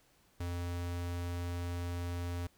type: tone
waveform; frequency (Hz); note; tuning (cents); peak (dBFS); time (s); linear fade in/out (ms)
square; 87.31; F2; 0; -36; 0.4-2.47; 5
effects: pink hiss -68 dBFS RMS until 2.57 s